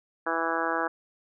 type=harmonic tone; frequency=164.81 Hz; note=E3; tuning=in tune; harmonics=2 / 3 / 4 / 5 / 6 / 7 / 8 / 9 / 10; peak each=-34 / -34 / -34 / -34 / -34 / -34 / -34 / -34 / -34 dBFS; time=0.26-0.88 s; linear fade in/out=10 ms; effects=none